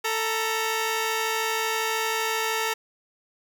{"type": "tone pair together", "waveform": "10% pulse", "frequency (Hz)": [443.6, 940], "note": ["A4", "A#5"], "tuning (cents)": [14, 14], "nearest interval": "octave + minor second", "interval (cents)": 1300, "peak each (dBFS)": [-17, -22], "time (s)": [0.04, 2.74], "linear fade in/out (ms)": 10, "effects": []}